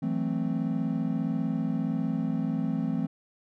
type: chord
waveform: triangle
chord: F# half-diminished seventh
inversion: third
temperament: equal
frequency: 164.81 / 185 / 220 / 261.6 Hz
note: E3 / F#3 / A3 / C4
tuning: 0 / 0 / 0 / 0 cents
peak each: -29 / -33 / -29 / -29 dBFS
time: 0.02-3.07 s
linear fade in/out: 10 ms
effects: none